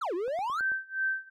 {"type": "exponential two-way sweep", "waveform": "triangle", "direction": "down then up", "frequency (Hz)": [1480, 329.6, 1480], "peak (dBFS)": -27, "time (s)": [0.01, 0.61], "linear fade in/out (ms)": 10, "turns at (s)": 0.14}
{"type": "click train", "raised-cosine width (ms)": 1, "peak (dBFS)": -34, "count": 5, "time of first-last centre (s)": [0.28, 0.718], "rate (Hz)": 9.13}
{"type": "tone with tremolo", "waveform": "sine", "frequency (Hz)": 1554, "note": "G6", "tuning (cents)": -16, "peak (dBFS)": -25, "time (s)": [0.58, 1.3], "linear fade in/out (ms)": 20, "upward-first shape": "sine", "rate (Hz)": 2.6, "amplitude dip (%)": 95}
{"effects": []}